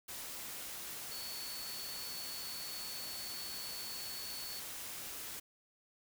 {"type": "tone in noise", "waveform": "sine", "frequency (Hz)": 4435, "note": "C#8", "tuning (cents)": 0, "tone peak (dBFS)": -45, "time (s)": [1.11, 4.6], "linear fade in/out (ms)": 10, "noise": "white", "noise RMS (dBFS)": -45, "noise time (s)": [0.08, 5.4], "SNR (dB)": -3, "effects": []}